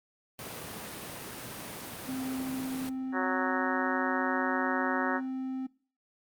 pink high-pass noise, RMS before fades -41 dBFS, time 0.39-2.89 s, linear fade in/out 0 ms, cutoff 130 Hz, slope 12 dB/octave
triangle tone, 261.6 Hz, C4, in tune, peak -30 dBFS, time 2.08-5.67 s, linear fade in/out 10 ms
harmonic tone, 185 Hz, F#3, in tune, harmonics 2 / 3 / 4 / 5 / 6 / 7 / 8 / 9 / 10, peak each -37 / -37 / -37 / -37 / -37 / -37 / -37 / -37 / -37 dBFS, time 3.12-5.21 s, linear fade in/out 50 ms
effects noise-tail reverb RT60 0.4 s tail -21 dB re dry + Opus 32 kbps

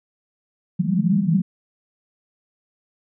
pink band-pass noise, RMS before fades -19 dBFS, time 0.79-1.42 s, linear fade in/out 10 ms, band 160 to 210 Hz, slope 96 dB/octave, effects none

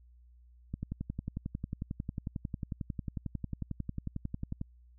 click train, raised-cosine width 5 ms, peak -23 dBFS, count 44, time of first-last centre 0.74-4.614 s, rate 11.1 Hz, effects added 60 Hz sine -56 dBFS peak until 4.98 s

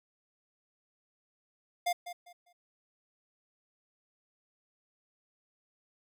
square tone with echo, 704 Hz, F5, 14 cents sharp, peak -28 dBFS, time 1.86-1.93 s, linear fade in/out 10 ms, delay 200 ms, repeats 3, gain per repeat -12 dB, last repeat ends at 2.53 s, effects none

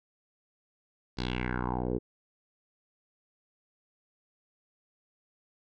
10% pulse tone with low-pass filter sweep, 61.74 Hz, B1, in tune, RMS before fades -32 dBFS, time 1.17-1.99 s, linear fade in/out 20 ms, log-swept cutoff 4800 to 400 Hz, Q 4, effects none

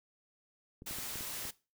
clicks, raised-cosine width 3 ms, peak -35 dBFS, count 6, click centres 0.821 / 0.91 / 0.986 / 1.157 / 1.208 / 1.453 s
white noise, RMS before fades -41 dBFS, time 0.86-1.51 s, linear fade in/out 10 ms
effects noise-tail reverb RT60 0.3 s tail -20 dB re dry

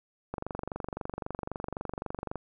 click train, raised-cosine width 1 ms, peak -20 dBFS, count 49, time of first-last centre 0.34-2.357 s, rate 23.8 Hz, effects none

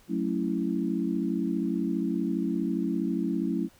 sine chord, F# minor seventh, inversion none, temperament equal, 185 / 220 / 277.2 / 329.6 Hz, F#3 / A3 / C#4 / E4, 0 / 0 / 0 / 0 cents, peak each -31 dBFS, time 0.08-3.69 s, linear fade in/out 50 ms, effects pink hiss -59 dBFS RMS until 3.79 s

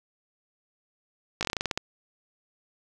slowing click train, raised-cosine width 0.2 ms, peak -10 dBFS, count 11, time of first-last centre 1.41-1.775 s, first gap 18 ms, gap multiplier 1.15, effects none

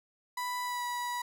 35% pulse tone with pitch glide, 989 to 974.3 Hz, B5 to B5, +2 to -24 cents, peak -31 dBFS, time 0.37-1.22 s, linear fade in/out 5 ms, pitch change -26 cents, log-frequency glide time 0.63-0.84 s, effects none

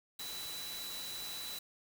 sine tone in noise, 3957 Hz, B7, 3 cents sharp, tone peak -43 dBFS, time 0.19-1.59 s, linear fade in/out 5 ms, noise white, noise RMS -45 dBFS, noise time 0.19-1.59 s, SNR -1 dB, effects none

